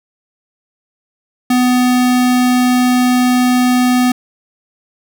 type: tone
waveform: square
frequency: 249.6 Hz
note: B3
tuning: 19 cents sharp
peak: -10 dBFS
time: 1.5-4.12 s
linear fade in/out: 5 ms
effects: none